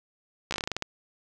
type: slowing click train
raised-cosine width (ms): 0.2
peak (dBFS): -12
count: 11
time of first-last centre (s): 0.51-0.824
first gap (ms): 14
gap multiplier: 1.17
effects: none